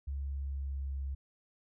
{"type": "tone with pitch glide", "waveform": "sine", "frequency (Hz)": [69.3, 68.07], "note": ["C#2", "C#2"], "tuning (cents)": [0, -31], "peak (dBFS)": -34, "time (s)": [0.07, 1.15], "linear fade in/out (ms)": 10, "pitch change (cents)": -31, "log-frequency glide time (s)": [0.21, 1.03], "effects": []}